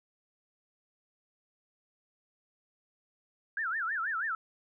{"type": "tone with vibrato", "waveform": "sine", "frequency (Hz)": 1542, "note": "G6", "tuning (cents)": -29, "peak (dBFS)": -30, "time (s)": [3.57, 4.35], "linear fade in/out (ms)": 2, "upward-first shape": "sine", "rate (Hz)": 6.2, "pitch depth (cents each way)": 290, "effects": []}